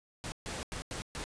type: noise bursts at uneven times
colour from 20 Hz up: pink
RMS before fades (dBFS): -39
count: 5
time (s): 0.24-0.32 / 0.46-0.63 / 0.72-0.82 / 0.91-1.02 / 1.15-1.24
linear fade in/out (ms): 0
effects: resampled to 22050 Hz